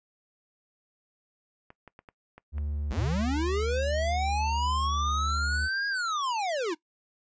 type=clicks; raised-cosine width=0.5 ms; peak=-32 dBFS; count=8; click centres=1.704 / 1.877 / 1.991 / 2.088 / 2.38 / 2.582 / 2.93 / 3.211 s
type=tone; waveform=triangle; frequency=73.6 Hz; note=D2; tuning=4 cents sharp; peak=-27 dBFS; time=2.52-5.69 s; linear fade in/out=50 ms
type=linear two-way sweep; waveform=square; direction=up then down; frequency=49 to 1645 to 296.4 Hz; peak=-28 dBFS; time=2.9-6.75 s; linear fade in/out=20 ms; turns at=5.88 s
effects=noise-tail reverb RT60 0.1 s tail -20 dB re dry + resampled to 16000 Hz

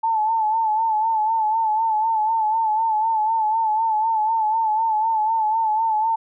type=tone with vibrato; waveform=sine; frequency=880 Hz; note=A5; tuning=in tune; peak=-17 dBFS; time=0.03-6.16 s; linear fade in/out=10 ms; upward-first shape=sine; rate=4 Hz; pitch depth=58 cents each way; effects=none

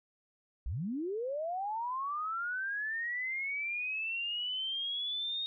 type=linear sweep; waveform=sine; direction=up; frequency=46.25 to 3729 Hz; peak=-33 dBFS; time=0.66-5.46 s; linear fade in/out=0 ms; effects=none

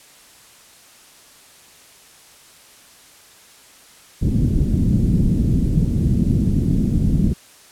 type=low-pass noise; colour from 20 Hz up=white; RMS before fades=-17 dBFS; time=4.21-7.34 s; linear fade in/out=20 ms; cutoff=230 Hz; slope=24 dB/octave; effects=white hiss -47 dBFS RMS until 7.71 s + low-pass 11000 Hz 12 dB/octave

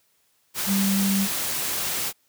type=tone in noise; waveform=sine; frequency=196 Hz; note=G3; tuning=in tune; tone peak=-20 dBFS; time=0.66-1.28 s; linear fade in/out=50 ms; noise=white; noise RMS=-27 dBFS; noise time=0.54-2.13 s; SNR=+4 dB; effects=white hiss -66 dBFS RMS until 2.28 s + high-pass 60 Hz 12 dB/octave

